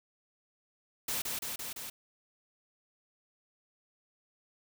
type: noise with echo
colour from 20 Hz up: white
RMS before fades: -34 dBFS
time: 1.08-1.22 s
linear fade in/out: 5 ms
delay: 170 ms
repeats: 4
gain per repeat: -2 dB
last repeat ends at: 1.9 s
effects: none